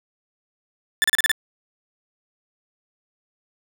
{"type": "tone bursts", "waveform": "30% pulse", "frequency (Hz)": 1760, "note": "A6", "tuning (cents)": 0, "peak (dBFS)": -13, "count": 6, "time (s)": [1.02, 1.316], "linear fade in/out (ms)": 0, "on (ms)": 21, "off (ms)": 34, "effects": []}